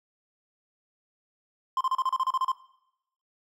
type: tone bursts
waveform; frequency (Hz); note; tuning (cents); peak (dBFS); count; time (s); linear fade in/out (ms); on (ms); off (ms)
triangle; 1046.5; C6; 0; -21; 11; 1.77-2.518; 2; 38; 33
effects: noise-tail reverb RT60 0.8 s tail -18 dB re dry